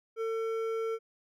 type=tone with hard clipping; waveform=sine; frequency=450 Hz; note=A4; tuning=39 cents sharp; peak=-32 dBFS; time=0.16-0.99 s; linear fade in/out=50 ms; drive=9 dB; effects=none